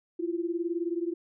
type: beating tone pair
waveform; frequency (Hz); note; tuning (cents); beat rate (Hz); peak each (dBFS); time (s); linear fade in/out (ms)
sine; 335.2 / 354.2; E4 / F4; +29 / +24; 19; -30 / -32; 0.19-1.14; 10
effects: none